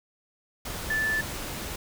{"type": "tone in noise", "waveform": "sine", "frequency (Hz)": 1750, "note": "A6", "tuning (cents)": -10, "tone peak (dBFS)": -24, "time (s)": [0.9, 1.21], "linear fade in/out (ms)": 5, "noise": "pink", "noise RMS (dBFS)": -35, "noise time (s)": [0.65, 1.76], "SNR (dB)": 8, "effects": []}